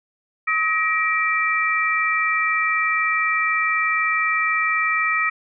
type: tone cluster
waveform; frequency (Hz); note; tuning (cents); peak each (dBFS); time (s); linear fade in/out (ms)
sine; 1271 / 1899 / 2343; D#6 / A#6 / D7; +36 / +32 / -5; -22; 0.47-5.3; 10
effects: none